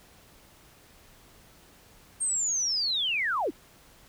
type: linear sweep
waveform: sine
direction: down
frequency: 8640 to 220 Hz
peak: -25 dBFS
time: 2.2-3.51 s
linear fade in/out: 20 ms
effects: pink hiss -56 dBFS RMS until 4.08 s